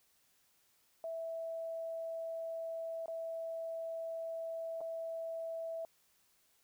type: tone with dropouts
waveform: sine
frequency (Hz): 657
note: E5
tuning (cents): -6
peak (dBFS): -38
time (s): 1.04-5.85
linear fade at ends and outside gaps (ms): 1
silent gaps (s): 3.059-3.081 / 4.807-4.813
effects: white hiss -72 dBFS RMS until 6.63 s